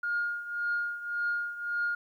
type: tone with tremolo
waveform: sine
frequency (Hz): 1421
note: F6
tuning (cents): +30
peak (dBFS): -25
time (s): 0.03-1.95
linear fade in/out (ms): 5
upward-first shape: triangle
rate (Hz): 1.8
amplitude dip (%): 80
effects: tanh soft clip ceiling -22 dBFS + 11-bit